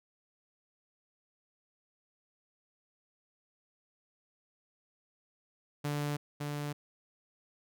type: tone with echo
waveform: sawtooth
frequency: 146.3 Hz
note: D3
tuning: 6 cents flat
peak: -28 dBFS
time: 5.84-6.17 s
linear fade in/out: 10 ms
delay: 560 ms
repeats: 1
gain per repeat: -3 dB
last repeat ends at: 6.73 s
effects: none